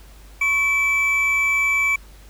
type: tone pair together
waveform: triangle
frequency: 1100 / 2314 Hz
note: C#6 / D7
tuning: -14 / -26 cents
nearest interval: octave + minor second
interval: 1288 cents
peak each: -27 / -15 dBFS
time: 0.41-1.96 s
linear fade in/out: 5 ms
effects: added 50 Hz sine -42 dBFS peak until 2.29 s + pink hiss -50 dBFS RMS until 2.29 s